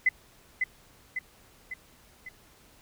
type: tone with echo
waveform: sine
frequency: 2026 Hz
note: B6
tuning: 44 cents sharp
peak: -18 dBFS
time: 0.06-0.09 s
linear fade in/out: 5 ms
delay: 550 ms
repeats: 4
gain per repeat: -5 dB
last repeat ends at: 2.29 s
effects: pink hiss -58 dBFS RMS until 2.81 s